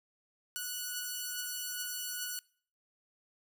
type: beating tone pair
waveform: 5% pulse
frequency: 1471 / 1473.4 Hz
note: F#6 / F#6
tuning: -11 / -8 cents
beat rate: 2.4 Hz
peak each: -33 / -26 dBFS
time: 0.56-2.39 s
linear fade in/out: 0 ms
effects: noise-tail reverb RT60 0.5 s tail -23 dB re dry